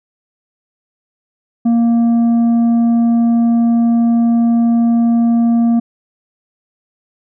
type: tone with tanh clipping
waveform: sine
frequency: 233.1 Hz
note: A#3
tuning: in tune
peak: -10 dBFS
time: 1.65-5.8 s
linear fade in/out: 10 ms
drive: 5 dB
effects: none